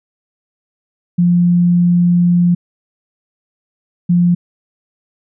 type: tone pair in turn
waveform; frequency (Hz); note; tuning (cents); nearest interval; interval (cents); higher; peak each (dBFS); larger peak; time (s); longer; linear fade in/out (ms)
sine; 175 / 175; F3 / F3; +4 / +4; unison; 0; neither; -8; neither; 1.18-2.55 / 4.09-4.35; first; 10
effects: none